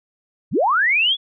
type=linear sweep; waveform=sine; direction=up; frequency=78.9 to 3459 Hz; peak=-14 dBFS; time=0.51-1.17 s; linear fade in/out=50 ms; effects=none